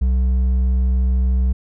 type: tone with hard clipping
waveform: sine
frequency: 63.3 Hz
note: B1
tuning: 43 cents sharp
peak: -15 dBFS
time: 0.01-1.53 s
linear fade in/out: 10 ms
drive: 4 dB
effects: none